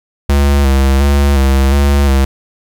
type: tone with vibrato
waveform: square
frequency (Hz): 69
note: C#2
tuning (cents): -7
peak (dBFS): -8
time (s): 0.29-2.25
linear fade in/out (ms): 5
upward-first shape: square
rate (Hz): 1.4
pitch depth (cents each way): 39
effects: 8-bit